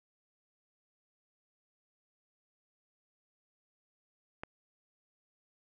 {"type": "click", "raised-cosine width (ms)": 0.5, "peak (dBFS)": -24, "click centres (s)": 4.435, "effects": []}